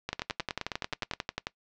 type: two click trains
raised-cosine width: 0.2 ms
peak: -13 / -14 dBFS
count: 16 / 11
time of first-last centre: 0.13-1.469 / 0.09-1.136 s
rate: 11.2 / 9.56 Hz
effects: noise-tail reverb RT60 0.1 s tail -21 dB re dry + low-pass 5000 Hz 12 dB/octave